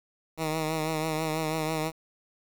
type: tone with vibrato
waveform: 10% pulse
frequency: 157.6 Hz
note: D#3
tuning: 23 cents sharp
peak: -19 dBFS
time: 0.37-1.92 s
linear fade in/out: 50 ms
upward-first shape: triangle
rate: 6.1 Hz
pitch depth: 46 cents each way
effects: 8-bit